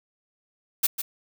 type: noise with echo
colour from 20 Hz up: blue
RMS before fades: -20 dBFS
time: 0.83-0.87 s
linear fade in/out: 10 ms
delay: 150 ms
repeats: 1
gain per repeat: -9 dB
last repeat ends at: 1.02 s
effects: none